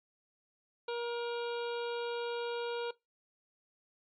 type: harmonic tone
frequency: 473.7 Hz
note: A#4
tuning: 28 cents sharp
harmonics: 1 / 2 / 3 / 5 / 6 / 7 / 8 / 9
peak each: -35 / -41 / -45 / -49 / -51 / -52 / -53 / -54 dBFS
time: 0.88-2.91 s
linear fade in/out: 5 ms
effects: noise-tail reverb RT60 0.2 s tail -21 dB re dry + MP3 64 kbps